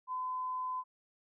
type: tone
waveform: sine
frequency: 1017 Hz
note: C6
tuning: 50 cents flat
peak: -34 dBFS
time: 0.07-0.84 s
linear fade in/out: 50 ms
effects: none